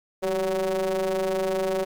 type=ring-modulated tone; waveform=square; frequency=92.5 Hz; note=F#2; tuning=in tune; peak=-21 dBFS; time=0.22-1.85 s; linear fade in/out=20 ms; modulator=475 Hz; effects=10-bit